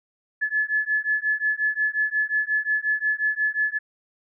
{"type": "beating tone pair", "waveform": "sine", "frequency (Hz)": [1716, 1721.6], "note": ["A6", "A6"], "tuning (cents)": [-44, -38], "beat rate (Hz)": 5.6, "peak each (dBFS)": -24, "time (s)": [0.41, 3.79], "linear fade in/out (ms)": 20, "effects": []}